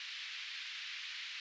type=band-pass noise; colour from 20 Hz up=pink; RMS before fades=-45 dBFS; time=0-1.4 s; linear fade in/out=2 ms; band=2000 to 4300 Hz; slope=24 dB/octave; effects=resampled to 16000 Hz